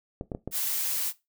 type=clicks; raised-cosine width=2 ms; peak=-19 dBFS; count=4; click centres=0.211 / 0.318 / 0.349 / 0.476 s
type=noise; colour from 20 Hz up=blue; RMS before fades=-29 dBFS; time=0.51-1.13 s; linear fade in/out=50 ms
effects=noise-tail reverb RT60 0.2 s tail -17 dB re dry